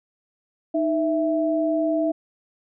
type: tone pair together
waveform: sine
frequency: 311.1 / 659.2 Hz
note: D#4 / E5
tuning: 0 / 0 cents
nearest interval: octave + minor second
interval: 1300 cents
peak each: -22 dBFS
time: 0.74-2.12 s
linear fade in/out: 10 ms
effects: none